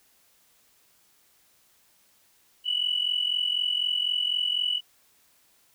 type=tone pair together; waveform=sine; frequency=2935 / 2979 Hz; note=F#7 / F#7; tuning=-15 / +11 cents; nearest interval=unison; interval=26 cents; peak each=-26 dBFS; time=2.64-4.81 s; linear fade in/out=50 ms; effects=tanh soft clip ceiling -16 dBFS + white hiss -63 dBFS RMS until 5.74 s